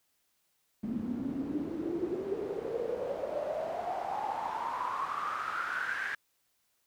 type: noise with band-pass filter sweep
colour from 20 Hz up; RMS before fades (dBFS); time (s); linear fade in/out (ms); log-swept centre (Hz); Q
pink; -35; 0.83-6.15; 5; 220 to 1700; 9.3
effects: white hiss -75 dBFS RMS until 6.86 s